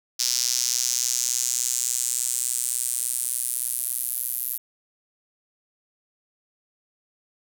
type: tone with high-pass filter sweep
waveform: sawtooth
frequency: 123.47 Hz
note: B2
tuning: in tune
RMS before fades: -26 dBFS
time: 0.19-4.58 s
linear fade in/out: 10 ms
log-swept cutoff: 5400 to 12000 Hz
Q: 3.2
effects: none